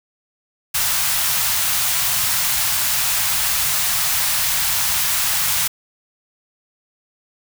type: band-stop noise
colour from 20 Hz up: white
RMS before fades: -19 dBFS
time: 0.74-5.68 s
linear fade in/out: 10 ms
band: 160 to 740 Hz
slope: 24 dB/octave
effects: none